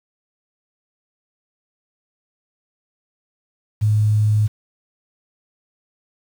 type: tone with quantisation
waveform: sine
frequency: 106.4 Hz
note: G#2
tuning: 42 cents sharp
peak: -13 dBFS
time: 3.81-4.48 s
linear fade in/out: 20 ms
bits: 7
effects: none